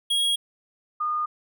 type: tone pair in turn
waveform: square / sine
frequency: 3298 / 1221.5 Hz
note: G#7 / D#6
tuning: -13 / -32 cents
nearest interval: octave + perfect fourth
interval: 1719 cents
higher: first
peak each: -21 / -23 dBFS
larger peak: first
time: 0.1-0.36 / 1-1.26 s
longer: neither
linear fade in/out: 10 ms
effects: none